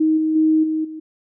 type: tone with level steps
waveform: sine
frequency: 314.3 Hz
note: D#4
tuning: 18 cents sharp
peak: -13 / -16 / -12 / -18 / -29 dBFS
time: 0-1 s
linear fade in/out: 10 ms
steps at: 0.17 / 0.35 / 0.63 / 0.84 s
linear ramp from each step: 10 ms
effects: none